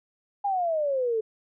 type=exponential sweep; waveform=sine; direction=down; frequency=823 to 431.3 Hz; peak=-23 dBFS; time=0.44-1.21 s; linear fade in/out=10 ms; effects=none